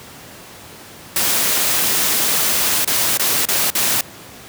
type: noise with dropouts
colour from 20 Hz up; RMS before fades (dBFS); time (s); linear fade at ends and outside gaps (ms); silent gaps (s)
white; -17; 1.16-4.01; 2; 2.847-2.875 / 3.174-3.195 / 3.454-3.486 / 3.703-3.751
effects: pink hiss -38 dBFS RMS until 4.48 s + high-pass 100 Hz 12 dB/octave